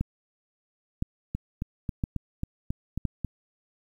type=two click trains; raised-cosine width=5 ms; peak=-17 / -14 dBFS; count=8 / 4; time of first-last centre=1.35-3.247 / 0.01-3.053 s; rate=3.69 / 0.986 Hz; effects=9-bit